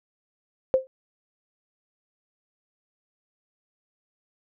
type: tone with exponential decay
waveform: sine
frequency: 523.3 Hz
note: C5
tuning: in tune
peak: -12 dBFS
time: 0.74-0.87 s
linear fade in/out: 0 ms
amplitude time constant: 28 ms
effects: none